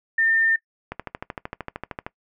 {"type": "tone", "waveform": "sine", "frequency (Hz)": 1807, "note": "A6", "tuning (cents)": 46, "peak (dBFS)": -17, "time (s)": [0.18, 0.56], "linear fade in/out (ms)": 5}
{"type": "click train", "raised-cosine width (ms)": 0.5, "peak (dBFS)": -15, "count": 16, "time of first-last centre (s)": [0.92, 2.065], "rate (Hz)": 13.1}
{"effects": ["noise-tail reverb RT60 0.1 s tail -21 dB re dry"]}